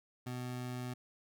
25% pulse tone, 124.8 Hz, B2, 19 cents sharp, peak -35 dBFS, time 0.26-0.94 s, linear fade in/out 10 ms, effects none

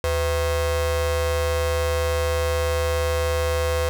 45% pulse ring-modulated tone, 290.2 Hz, D4, 21 cents flat, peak -17 dBFS, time 0.04-3.89 s, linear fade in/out 0 ms, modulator 212 Hz, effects none

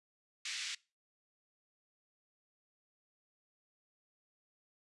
pink band-pass noise, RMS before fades -41 dBFS, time 0.45-0.75 s, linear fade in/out 5 ms, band 2000 to 7000 Hz, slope 24 dB/octave, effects noise-tail reverb RT60 0.3 s tail -23 dB re dry + resampled to 24000 Hz

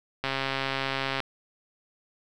click train, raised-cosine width 0.3 ms, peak -12 dBFS, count 131, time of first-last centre 0.24-1.203 s, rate 135 Hz, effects none

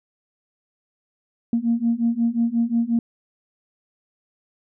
sine beating tone pair, 230 / 235.6 Hz, A#3 / A#3, -23 / +19 cents, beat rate 5.6 Hz, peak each -21 / -20 dBFS, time 1.53-2.99 s, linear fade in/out 2 ms, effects tanh soft clip ceiling -11 dBFS

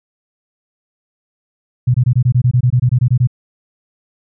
sine tone bursts, 124.1 Hz, B2, 9 cents sharp, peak -8 dBFS, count 15, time 1.87-3.273 s, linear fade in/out 10 ms, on 73 ms, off 22 ms, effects none

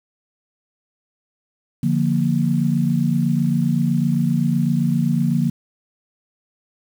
sine chord, Bb major, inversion first, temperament equal, 146.83 / 174.61 / 233.1 Hz, D3 / F3 / Bb3, 0 / 0 / 0 cents, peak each -20 dBFS, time 1.83-5.5 s, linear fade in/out 5 ms, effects 7-bit

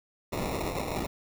blue noise with sample-and-hold, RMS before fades -32 dBFS, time 0.32-1.07 s, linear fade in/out 10 ms, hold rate 1575 Hz, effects none

